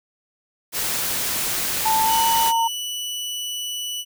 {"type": "noise", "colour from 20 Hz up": "white", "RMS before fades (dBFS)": -24, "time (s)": [0.72, 2.53], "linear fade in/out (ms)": 50}
{"type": "tone with pitch glide", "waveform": "sine", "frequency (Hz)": [885, 913.6], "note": ["A5", "A#5"], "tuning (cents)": [10, -35], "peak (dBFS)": -17, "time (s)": [1.85, 2.68], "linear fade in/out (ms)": 10, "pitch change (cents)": 55, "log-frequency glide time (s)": [2.02, 2.26]}
{"type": "tone", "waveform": "sawtooth", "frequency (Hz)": 2960, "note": "F#7", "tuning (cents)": 0, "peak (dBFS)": -23, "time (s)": [2.07, 4.05], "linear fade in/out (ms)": 50}
{"effects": []}